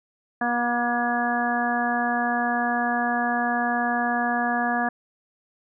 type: harmonic tone with a mistuned harmonic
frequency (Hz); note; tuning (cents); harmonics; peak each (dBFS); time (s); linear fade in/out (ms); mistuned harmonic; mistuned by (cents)
240.2; B3; -48; 1 / 2 / 3 / 4 / 5 / 6 / 7; -27 / -36 / -25 / -33 / -32 / -36 / -27; 0.41-4.89; 5; 5; -19
effects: none